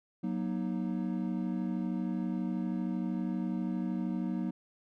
triangle chord, D# minor, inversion first, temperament equal with one note detuned, 185 / 237.6 / 311.1 Hz, F#3 / A#3 / D#4, 0 / +33 / 0 cents, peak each -32 / -33 / -36 dBFS, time 0.23-4.51 s, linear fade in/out 10 ms, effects none

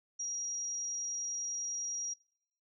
sine tone, 5710 Hz, F8, 37 cents sharp, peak -35 dBFS, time 0.19-2.14 s, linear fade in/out 10 ms, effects noise-tail reverb RT60 0.7 s tail -22 dB re dry

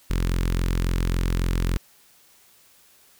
sawtooth tone with notch filter, 43.63 Hz, F1, 1 cent flat, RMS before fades -23 dBFS, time 0.1-1.77 s, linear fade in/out 0 ms, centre 710 Hz, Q 1, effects white hiss -56 dBFS RMS until 3.19 s

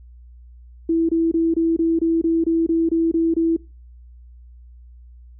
sine tone bursts, 329.6 Hz, E4, in tune, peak -15 dBFS, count 12, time 0.89-3.565 s, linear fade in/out 5 ms, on 200 ms, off 25 ms, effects noise-tail reverb RT60 0.3 s tail -22 dB re dry + added 60 Hz sine -41 dBFS peak until 5.39 s

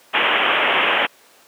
white low-pass noise, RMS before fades -17 dBFS, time 0.13-1.07 s, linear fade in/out 20 ms, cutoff 3200 Hz, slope 96 dB/octave, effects pink hiss -50 dBFS RMS until 1.47 s + high-pass 400 Hz 12 dB/octave

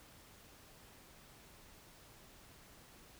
silence, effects pink hiss -60 dBFS RMS until 3.19 s

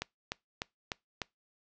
click train, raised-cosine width 0.2 ms, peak -16 dBFS, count 5, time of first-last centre 0.02-1.218 s, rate 3.34 Hz, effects noise-tail reverb RT60 0.2 s tail -24 dB re dry + low-pass 7000 Hz 12 dB/octave

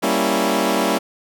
15% pulse chord, G diminished seventh, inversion none, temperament equal, 196 / 233.1 / 277.2 / 329.6 Hz, G3 / Bb3 / Db4 / Fb4, 0 / 0 / 0 / 0 cents, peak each -16 dBFS, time 0.02-0.99 s, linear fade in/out 20 ms, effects none

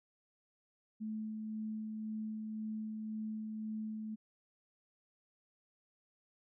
sine tone with tremolo, 217 Hz, A3, 24 cents flat, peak -37 dBFS, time 1-4.16 s, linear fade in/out 20 ms, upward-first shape sine, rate 1.9 Hz, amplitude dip 25%, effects none

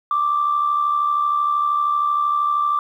sine tone with amplitude modulation, 1174.7 Hz, D6, in tune, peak -13 dBFS, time 0.11-2.79 s, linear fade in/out 2 ms, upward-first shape sine, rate 72.9 Hz, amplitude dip 55%, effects tanh soft clip ceiling -10 dBFS + 9-bit

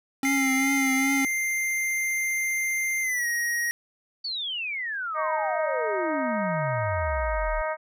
square tone with vibrato, 269.9 Hz, C#4, 46 cents flat, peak -24 dBFS, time 0.23-1.25 s, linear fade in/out 2 ms, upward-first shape triangle, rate 2.5 Hz, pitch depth 43 cents each way
square tone with pitch glide, 2095 to 1888.1 Hz, C7 to A#6, +2 to +22 cents, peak -25 dBFS, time 0.25-3.71 s, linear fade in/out 0 ms, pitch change -180 cents, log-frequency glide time 3.02-3.26 s
sine exponential sweep, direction down, 4604 to 35 Hz, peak -28 dBFS, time 4.24-7.62 s, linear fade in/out 10 ms
harmonic tone, 312.5 Hz, D#4, 8 cents sharp, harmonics 2 / 3 / 4 / 5 / 6 / 7, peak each -28 / -32 / -34 / -36 / -38 / -39 dBFS, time 5.14-7.77 s, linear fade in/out 50 ms
effects none

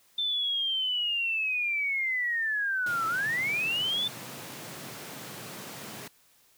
sine linear two-way sweep, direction down then up, 3566 to 1300 to 3566 Hz, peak -26 dBFS, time 0.18-4.08 s, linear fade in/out 5 ms, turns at 3.07 s
pink high-pass noise, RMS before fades -42 dBFS, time 2.86-6.08 s, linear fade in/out 5 ms, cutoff 110 Hz, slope 48 dB/octave
effects white hiss -63 dBFS RMS until 6.57 s

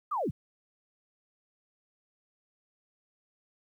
sine linear sweep, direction down, 1283 to 69.3 Hz, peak -28 dBFS, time 0.11-0.31 s, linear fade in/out 10 ms, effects 11-bit

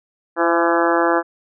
harmonic tone with a mistuned harmonic, 168.7 Hz, E3, 40 cents sharp, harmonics 2 / 3 / 4 / 5 / 6 / 7 / 8 / 9 / 10, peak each -19 / -21 / -22 / -23 / -24 / -24 / -25 / -26 / -26 dBFS, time 0.36-1.23 s, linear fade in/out 50 ms, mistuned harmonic 3, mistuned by +22 cents, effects none

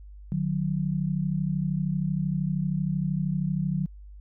sine tone pair together, 151.5 / 184.4 Hz, D#3 / F#3, -46 / -6 cents, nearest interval minor third, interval 340 cents, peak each -27 dBFS, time 0.32-3.86 s, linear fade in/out 0 ms, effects added 50 Hz sine -42 dBFS peak until 4.2 s

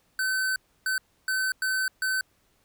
square tone bursts at uneven times, 1527 Hz, G6, 46 cents flat, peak -25 dBFS, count 5, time 0.19-0.56 / 0.86-0.98 / 1.28-1.52 / 1.62-1.88 / 2.02-2.21 s, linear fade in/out 2 ms, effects pink hiss -67 dBFS RMS until 2.64 s

